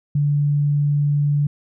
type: tone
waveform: sine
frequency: 145.3 Hz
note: D3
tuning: 18 cents flat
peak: -15 dBFS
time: 0.15-1.47 s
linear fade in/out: 5 ms
effects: none